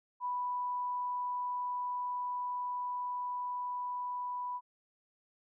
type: tone with level ramp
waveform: sine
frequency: 987.8 Hz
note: B5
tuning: in tune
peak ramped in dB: -32 to -35 dBFS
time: 0.2-4.61 s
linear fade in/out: 50 ms
effects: none